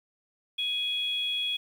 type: tone pair together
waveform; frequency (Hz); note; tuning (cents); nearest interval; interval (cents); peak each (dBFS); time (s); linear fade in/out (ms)
sine; 2501 / 3338; D#7 / G#7; +8 / +8; perfect fourth; 500; -34 / -27; 0.58-1.57; 10
effects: tanh soft clip ceiling -20 dBFS + 9-bit